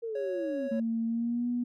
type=linear sweep; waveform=sine; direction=down; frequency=470.2 to 241.9 Hz; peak=-32 dBFS; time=0.02-0.69 s; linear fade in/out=20 ms
type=tone; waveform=triangle; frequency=554.4 Hz; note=C#5; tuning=in tune; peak=-30 dBFS; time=0.15-0.8 s; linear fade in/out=5 ms
type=tone with pitch glide; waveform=sine; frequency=227.9 to 242.9 Hz; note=A#3 to B3; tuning=-39 to -29 cents; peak=-27 dBFS; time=0.71-1.64 s; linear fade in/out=10 ms; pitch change=+110 cents; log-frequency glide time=1.06-1.48 s
effects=tanh soft clip ceiling -18 dBFS